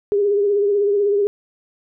sine tone with vibrato, 406.4 Hz, G#4, 38 cents flat, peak -14 dBFS, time 0.12-1.27 s, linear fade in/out 0 ms, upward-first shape triangle, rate 16 Hz, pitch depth 53 cents each way, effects none

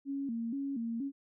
sine tone with vibrato, 252.6 Hz, B3, 39 cents sharp, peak -33 dBFS, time 0.05-1.12 s, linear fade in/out 50 ms, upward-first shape square, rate 2.1 Hz, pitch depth 160 cents each way, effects none

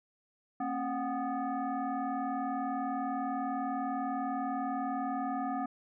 sine tone with frequency modulation, 230 Hz, A#3, 23 cents flat, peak -31 dBFS, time 0.6-5.66 s, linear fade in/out 5 ms, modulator 500 Hz, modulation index 1.8, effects none

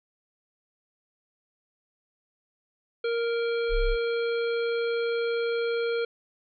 harmonic tone, 466.2 Hz, A#4, in tune, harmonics 1 / 3 / 5 / 7 / 9, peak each -25 / -35 / -39 / -42 / -44 dBFS, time 3.04-6.05 s, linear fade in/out 5 ms
sine tone, 33.23 Hz, C1, 28 cents sharp, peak -23 dBFS, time 3.69-3.97 s, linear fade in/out 50 ms
effects none

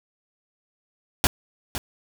pink noise with echo, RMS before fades -18 dBFS, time 1.24-1.27 s, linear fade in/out 0 ms, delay 510 ms, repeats 1, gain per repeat -11 dB, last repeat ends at 1.78 s, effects none

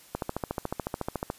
click train, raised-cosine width 1 ms, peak -15 dBFS, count 17, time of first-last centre 0.15-1.301 s, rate 13.9 Hz, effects white hiss -54 dBFS RMS until 1.38 s + resampled to 32000 Hz

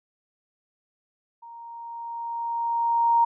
sine tone with level ramp, 932.3 Hz, A#5, in tune, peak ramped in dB -41 to -15 dBFS, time 1.42-3.25 s, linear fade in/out 10 ms, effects none

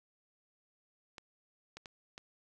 clicks, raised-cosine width 0.2 ms, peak -29 dBFS, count 4, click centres 1.182 / 1.77 / 1.858 / 2.179 s, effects none

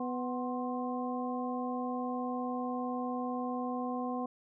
harmonic tone with a mistuned harmonic, 248.9 Hz, B3, 14 cents sharp, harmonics 1 / 2 / 3 / 4, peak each -35 / -40 / -39 / -41 dBFS, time 0-4.26 s, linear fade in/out 5 ms, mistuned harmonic 4, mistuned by +98 cents, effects none

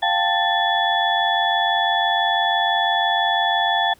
sine tone cluster, 696 / 782 / 882 / 1770 / 3416 Hz, F5 / G5 / A5 / A6 / G#7, -6 / -4 / +4 / +10 / +48 cents, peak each -23 dBFS, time 0.02-3.94 s, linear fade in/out 10 ms, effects pink hiss -54 dBFS RMS until 3.99 s

